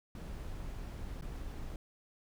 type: noise with dropouts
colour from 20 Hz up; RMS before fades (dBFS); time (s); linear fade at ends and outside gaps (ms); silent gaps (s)
brown; -42; 0.15-1.76; 2; 1.211-1.222
effects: none